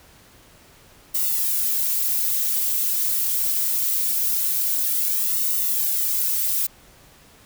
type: noise with flanger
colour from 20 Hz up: violet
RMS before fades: -22 dBFS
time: 1.14-6.67 s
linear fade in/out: 10 ms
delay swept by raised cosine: 1.2 to 5.5 ms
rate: 0.23 Hz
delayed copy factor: -1
effects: pink hiss -51 dBFS RMS until 7.45 s